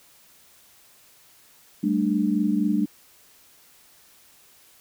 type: chord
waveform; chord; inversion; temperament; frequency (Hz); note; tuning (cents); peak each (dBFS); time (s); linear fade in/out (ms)
sine; G suspended second; none; equal with one note detuned; 196 / 220 / 296.6; G3 / A3 / D4; 0 / 0 / +17; -24; 1.83-2.86; 10
effects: white hiss -55 dBFS RMS until 4.8 s